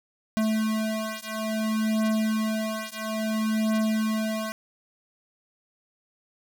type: beating tone pair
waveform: square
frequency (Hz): 218.1 / 218.69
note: A3 / A3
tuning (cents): -15 / -10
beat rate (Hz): 0.59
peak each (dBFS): -28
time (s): 0.37-4.52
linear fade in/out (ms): 0
effects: none